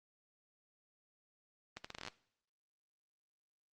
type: accelerating click train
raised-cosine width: 0.2 ms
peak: -26 dBFS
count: 11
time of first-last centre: 1.77-2.082 s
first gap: 75 ms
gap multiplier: 0.78
effects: noise-tail reverb RT60 0.6 s tail -18 dB re dry + Opus 24 kbps